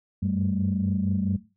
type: tone cluster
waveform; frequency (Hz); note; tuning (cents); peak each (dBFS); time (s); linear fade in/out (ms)
sine; 93.8 / 98.3 / 192.1 / 217.8; F#2 / G2 / G3 / A3; +24 / +5 / -35 / -17; -28 / -34 / -25 / -29; 0.22-1.37; 10
effects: noise-tail reverb RT60 0.3 s tail -17 dB re dry + tanh soft clip ceiling -14 dBFS